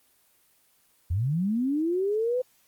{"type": "linear sweep", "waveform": "sine", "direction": "up", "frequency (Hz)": [77.78, 515], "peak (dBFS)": -23, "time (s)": [1.1, 2.42], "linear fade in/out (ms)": 10, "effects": ["white hiss -64 dBFS RMS until 2.67 s", "Opus 24 kbps"]}